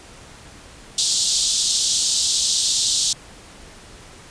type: band-pass noise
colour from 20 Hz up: pink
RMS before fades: -20 dBFS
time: 0.98-3.13 s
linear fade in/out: 2 ms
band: 3500 to 8600 Hz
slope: 48 dB/octave
effects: pink hiss -43 dBFS RMS until 4.3 s + resampled to 22050 Hz